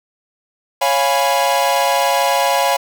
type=chord; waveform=45% pulse; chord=C# dominant seventh; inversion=none; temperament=equal with one note detuned; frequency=554.4 / 698.5 / 827.7 / 987.8 Hz; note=C#5 / E#5 / G#5 / B5; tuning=0 / 0 / -6 / 0 cents; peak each=-19 dBFS; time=0.81-2.77 s; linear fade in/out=10 ms; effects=none

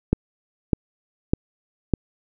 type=click train; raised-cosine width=3 ms; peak=-4 dBFS; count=4; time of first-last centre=0.13-1.937 s; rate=1.66 Hz; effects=none

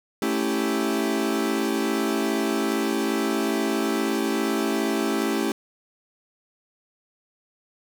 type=chord; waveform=40% pulse; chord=A dominant seventh; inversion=none; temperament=equal; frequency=220 / 277.2 / 329.6 / 392 Hz; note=A3 / C#4 / E4 / G4; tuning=0 / 0 / 0 / 0 cents; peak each=-27 dBFS; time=0.22-5.52 s; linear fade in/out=2 ms; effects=none

